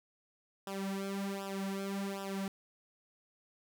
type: tone with flanger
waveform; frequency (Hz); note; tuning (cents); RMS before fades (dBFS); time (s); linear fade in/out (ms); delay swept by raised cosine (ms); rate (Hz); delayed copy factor
sawtooth; 196; G3; 0; -38; 0.67-2.48; 2; 0.46 to 4.06; 1.3; -0.9
effects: none